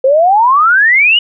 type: exponential sweep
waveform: sine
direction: up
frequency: 512 to 2976 Hz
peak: -5 dBFS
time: 0.04-1.19 s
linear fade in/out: 5 ms
effects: none